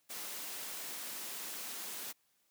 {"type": "high-pass noise", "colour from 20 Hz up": "white", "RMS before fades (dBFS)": -43, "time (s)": [0.09, 2.13], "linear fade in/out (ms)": 20, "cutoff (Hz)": 180, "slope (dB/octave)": 24, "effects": ["white hiss -75 dBFS RMS until 2.5 s", "high-pass 60 Hz 12 dB/octave"]}